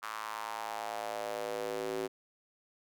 square tone with high-pass filter sweep, 54.5 Hz, A1, 16 cents flat, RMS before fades -38 dBFS, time 0.02-2.08 s, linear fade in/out 20 ms, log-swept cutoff 1200 to 370 Hz, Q 3.4, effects none

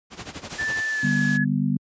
pink noise with tremolo, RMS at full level -33 dBFS, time 0.1-0.84 s, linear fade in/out 50 ms, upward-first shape sine, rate 12 Hz, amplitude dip 80%
white high-pass noise, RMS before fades -35 dBFS, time 0.49-1.38 s, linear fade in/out 20 ms, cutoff 260 Hz, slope 12 dB/octave
sine tone with pitch glide, 1760 to 1697.1 Hz, A6 to G#6, 0 to +37 cents, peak -23 dBFS, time 0.58-1.45 s, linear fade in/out 20 ms, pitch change -63 cents, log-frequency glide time 0.9-1.1 s
sine chord, G major, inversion second, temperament equal with one note detuned, 146.83 / 196 / 245 Hz, D3 / G3 / B3, 0 / 0 / -14 cents, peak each -24 dBFS, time 1.03-1.77 s, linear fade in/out 5 ms
effects high-pass 80 Hz 12 dB/octave + resampled to 16000 Hz

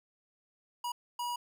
square tone bursts at uneven times, 966 Hz, B5, 39 cents flat, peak -34 dBFS, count 2, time 0.84-0.92 / 1.19-1.36 s, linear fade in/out 5 ms, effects none

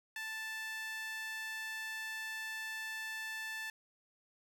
sawtooth tone with high-pass filter, 880 Hz, A5, in tune, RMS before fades -42 dBFS, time 0.16-3.7 s, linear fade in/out 2 ms, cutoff 1800 Hz, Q 2.5, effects none

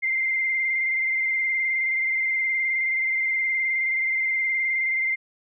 sine tone with vibrato, 2093 Hz, C7, in tune, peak -21 dBFS, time 0.02-5.16 s, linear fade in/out 20 ms, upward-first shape square, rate 19 Hz, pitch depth 20 cents each way, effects none

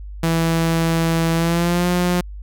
sawtooth tone with pitch glide, 164.81 to 177.66 Hz, E3 to F3, 0 to +30 cents, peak -12 dBFS, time 0.23-2.21 s, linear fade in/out 5 ms, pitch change +130 cents, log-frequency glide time 1.34-1.88 s, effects added 50 Hz sine -30 dBFS peak until 2.42 s

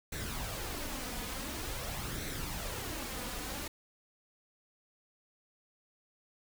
pink noise with flanger, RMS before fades -39 dBFS, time 0.12-3.68 s, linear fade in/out 5 ms, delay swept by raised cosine 0.5 to 4.1 ms, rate 0.47 Hz, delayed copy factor +0.5, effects none

